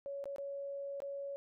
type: tone with dropouts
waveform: sine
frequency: 559 Hz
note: C#5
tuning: 14 cents sharp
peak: -39 dBFS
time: 0.06-1.36 s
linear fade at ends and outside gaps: 0 ms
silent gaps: 0.241-0.256 / 0.361-0.383 / 1.003-1.02 s
effects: none